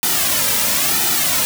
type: noise with flanger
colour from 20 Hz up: white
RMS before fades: -17 dBFS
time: 0.03-1.45 s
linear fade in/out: 0 ms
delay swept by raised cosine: 1.8 to 2.78 ms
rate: 0.99 Hz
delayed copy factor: -0.7
effects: none